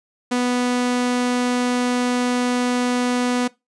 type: tone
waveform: sawtooth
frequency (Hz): 246.8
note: B3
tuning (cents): -1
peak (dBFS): -14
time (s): 0.31-3.48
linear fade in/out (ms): 10
effects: noise-tail reverb RT60 0.2 s tail -20 dB re dry + resampled to 22050 Hz